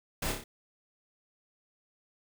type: noise with echo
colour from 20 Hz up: pink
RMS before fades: -33 dBFS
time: 0.22-0.32 s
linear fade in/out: 5 ms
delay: 30 ms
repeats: 4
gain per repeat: -4 dB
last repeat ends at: 0.44 s
effects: none